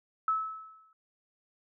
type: tone with exponential decay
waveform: sine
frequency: 1300 Hz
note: E6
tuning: 24 cents flat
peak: -23 dBFS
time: 0.28-0.93 s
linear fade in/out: 2 ms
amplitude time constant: 140 ms
effects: none